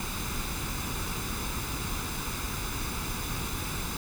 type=noise with comb filter; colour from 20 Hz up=pink; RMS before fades=-33 dBFS; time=0-3.97 s; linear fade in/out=2 ms; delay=0.81 ms; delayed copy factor=+0.6; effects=none